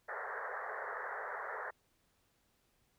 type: band-pass noise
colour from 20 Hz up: white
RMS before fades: -42 dBFS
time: 0.08-1.71 s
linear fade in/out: 10 ms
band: 410 to 1900 Hz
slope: 96 dB/octave
effects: pink hiss -75 dBFS RMS until 2.98 s